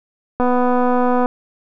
click train, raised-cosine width 1 ms, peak -5 dBFS, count 214, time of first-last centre 0.4-1.259 s, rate 248 Hz, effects none

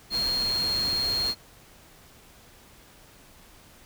sine tone in noise, 4244 Hz, C8, 24 cents sharp, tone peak -24 dBFS, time 0.1-1.35 s, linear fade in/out 50 ms, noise pink, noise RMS -36 dBFS, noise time 0.1-1.35 s, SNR +9 dB, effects pink hiss -53 dBFS RMS until 3.85 s

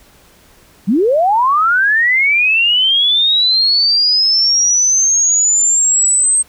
sine linear sweep, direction up, 170 to 8372 Hz, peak -9 dBFS, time 0.87-6.43 s, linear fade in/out 20 ms, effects pink hiss -47 dBFS RMS until 6.48 s

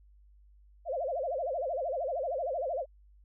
sine tone with vibrato, 600 Hz, D5, 37 cents sharp, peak -30 dBFS, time 0.85-2.86 s, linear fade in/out 50 ms, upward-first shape sine, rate 13 Hz, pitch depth 280 cents each way, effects added 50 Hz sine -56 dBFS peak until 3.24 s

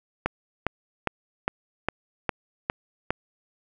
click train, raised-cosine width 0.5 ms, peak -8 dBFS, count 8, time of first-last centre 0.26-3.106 s, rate 2.46 Hz, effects none

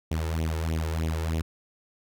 sawtooth tone with flanger, 80.5 Hz, E2, 41 cents flat, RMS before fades -28 dBFS, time 0.11-1.42 s, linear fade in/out 5 ms, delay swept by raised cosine 0.31 to 2.31 ms, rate 3.2 Hz, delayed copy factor +0.8, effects none

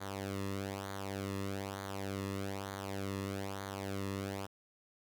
sawtooth tone with flanger, 98 Hz, G2, in tune, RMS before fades -40 dBFS, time 0-4.47 s, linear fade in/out 20 ms, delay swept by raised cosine 0.37 to 1.33 ms, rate 1.1 Hz, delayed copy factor -0.7, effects none

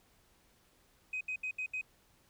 sine tone bursts, 2516 Hz, D#7, 19 cents sharp, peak -33 dBFS, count 5, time 1.13-1.813 s, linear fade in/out 5 ms, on 79 ms, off 72 ms, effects tanh soft clip ceiling -31 dBFS + pink hiss -68 dBFS RMS until 2.29 s

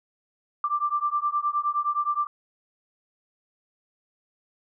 sine beating tone pair, 1174.7 / 1184.3 Hz, D6 / D6, 0 / +14 cents, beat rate 9.6 Hz, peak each -26 dBFS, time 0.64-2.27 s, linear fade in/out 2 ms, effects none

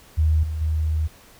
sine tone with level steps, 78.2 Hz, D#2, 9 cents sharp, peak -15 / -24 / -19 dBFS, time 0.17-1.08 s, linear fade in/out 20 ms, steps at 0.43 / 0.61 s, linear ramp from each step 5 ms, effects pink hiss -50 dBFS RMS until 1.39 s

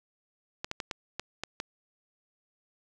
clicks, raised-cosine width 0.2 ms, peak -16 dBFS, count 7, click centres 0.645 / 0.714 / 0.802 / 0.912 / 1.196 / 1.436 / 1.601 s, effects none

